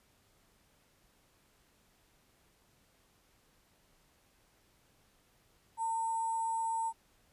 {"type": "tone with sample-and-hold", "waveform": "sine", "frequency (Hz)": 904, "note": "A5", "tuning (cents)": 47, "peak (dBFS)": -31, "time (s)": [5.77, 6.93], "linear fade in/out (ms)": 50, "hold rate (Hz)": 8820, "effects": ["pink hiss -69 dBFS RMS until 7.32 s", "resampled to 32000 Hz"]}